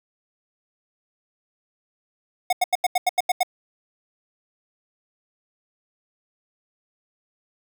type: tone bursts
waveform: square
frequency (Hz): 728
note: F#5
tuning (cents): -28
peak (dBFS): -17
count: 9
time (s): 2.5-3.432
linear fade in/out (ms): 5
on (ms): 28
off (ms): 85
effects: none